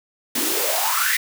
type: noise with high-pass filter sweep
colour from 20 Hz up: white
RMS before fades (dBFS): -21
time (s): 0.35-1.17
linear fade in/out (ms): 5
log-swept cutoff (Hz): 230 to 2000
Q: 8.2
effects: none